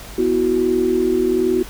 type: chord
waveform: sine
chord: B suspended fourth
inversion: none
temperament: just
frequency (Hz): 246.9 / 329.3 / 370.4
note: B3 / E4 / F#4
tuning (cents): 0 / -2 / +2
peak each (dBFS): -22 / -21 / -16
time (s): 0.18-1.63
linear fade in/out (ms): 5
effects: added 50 Hz sine -37 dBFS peak until 1.69 s + pink hiss -37 dBFS RMS until 1.69 s